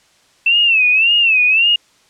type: tone with vibrato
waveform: sine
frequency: 2654 Hz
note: E7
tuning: 11 cents sharp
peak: -9 dBFS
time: 0.46-1.76 s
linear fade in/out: 5 ms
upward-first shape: sine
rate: 1.8 Hz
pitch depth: 130 cents each way
effects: white hiss -53 dBFS RMS until 2.09 s + low-pass 7000 Hz 12 dB/octave